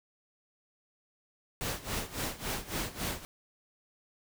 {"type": "noise with tremolo", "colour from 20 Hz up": "pink", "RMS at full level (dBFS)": -33, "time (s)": [1.61, 3.25], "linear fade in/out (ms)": 0, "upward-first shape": "sine", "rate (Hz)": 3.6, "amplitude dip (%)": 85, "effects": []}